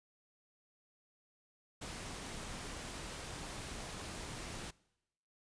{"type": "noise", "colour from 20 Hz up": "pink", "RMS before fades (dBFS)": -45, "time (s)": [1.81, 4.71], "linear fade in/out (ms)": 10, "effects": ["noise-tail reverb RT60 0.9 s tail -23 dB re dry", "resampled to 22050 Hz"]}